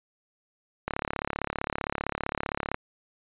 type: click train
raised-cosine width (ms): 0.5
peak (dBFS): -13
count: 67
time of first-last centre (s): 0.88-2.744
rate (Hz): 35.4
effects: resampled to 8000 Hz